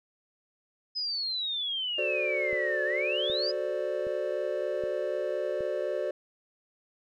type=exponential two-way sweep; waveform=sine; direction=down then up; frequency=5090 to 1700 to 5090 Hz; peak=-29 dBFS; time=0.95-3.52 s; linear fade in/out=20 ms; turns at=2.84 s
type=chord; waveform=triangle; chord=D dominant seventh; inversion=first; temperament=equal; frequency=370 / 440 / 523.3 / 587.3 Hz; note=F#4 / A4 / C5 / D5; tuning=0 / 0 / 0 / 0 cents; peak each=-33 / -35 / -32 / -30 dBFS; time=1.98-6.11 s; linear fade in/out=5 ms
type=click train; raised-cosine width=3 ms; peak=-32 dBFS; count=5; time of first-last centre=2.53-5.607 s; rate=1.3 Hz
effects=none